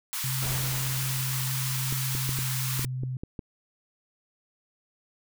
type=high-pass noise; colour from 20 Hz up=white; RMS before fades=-32 dBFS; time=0.13-2.85 s; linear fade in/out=0 ms; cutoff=850 Hz; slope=96 dB/octave
type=tone with pitch glide; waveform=sine; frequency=130.8 to 128.33 Hz; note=C3 to C3; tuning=0 to -33 cents; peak=-29 dBFS; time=0.24-3.17 s; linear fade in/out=2 ms; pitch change=-33 cents; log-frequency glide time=2.07-2.79 s
type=noise with exponential decay; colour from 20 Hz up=pink; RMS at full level=-35 dBFS; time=0.42-2.86 s; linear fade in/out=2 ms; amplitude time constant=530 ms
type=clicks; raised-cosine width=3 ms; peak=-22 dBFS; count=9; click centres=1.925 / 2.151 / 2.292 / 2.389 / 2.794 / 2.846 / 3.035 / 3.235 / 3.392 s
effects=none